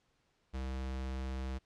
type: tone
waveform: square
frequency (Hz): 65.41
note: C2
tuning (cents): 0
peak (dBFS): -37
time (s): 0.53-1.59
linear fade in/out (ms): 20
effects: pink hiss -75 dBFS RMS until 1.65 s + low-pass 6000 Hz 12 dB/octave